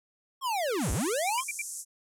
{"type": "linear two-way sweep", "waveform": "square", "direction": "down then up", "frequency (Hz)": [1111, 43.45, 1111], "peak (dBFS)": -28, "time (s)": [0.41, 1.44], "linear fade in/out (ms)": 50, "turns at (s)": 0.92}
{"type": "band-pass noise", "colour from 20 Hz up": "pink", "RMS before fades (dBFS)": -39, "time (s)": [0.78, 1.85], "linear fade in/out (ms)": 50, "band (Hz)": [6200, 11000], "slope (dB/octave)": 48}
{"type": "tone bursts", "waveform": "sine", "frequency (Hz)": 2349, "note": "D7", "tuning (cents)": 0, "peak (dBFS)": -30, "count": 4, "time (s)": [1.27, 1.618], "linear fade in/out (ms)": 5, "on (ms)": 30, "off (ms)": 76}
{"effects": []}